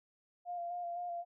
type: tone with vibrato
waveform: sine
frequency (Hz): 698.5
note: F5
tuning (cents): 0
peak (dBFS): -37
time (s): 0.45-1.25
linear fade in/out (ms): 50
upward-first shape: square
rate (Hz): 3.9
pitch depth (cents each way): 21
effects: none